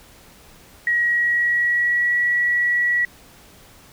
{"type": "tone with pitch glide", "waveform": "sine", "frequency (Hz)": [1905, 1933.8], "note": ["A#6", "B6"], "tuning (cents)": [37, -37], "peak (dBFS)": -16, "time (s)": [0.87, 3.05], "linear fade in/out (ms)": 2, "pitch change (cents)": 26, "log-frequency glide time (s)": [1.04, 2.19], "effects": ["pink hiss -48 dBFS RMS until 3.92 s"]}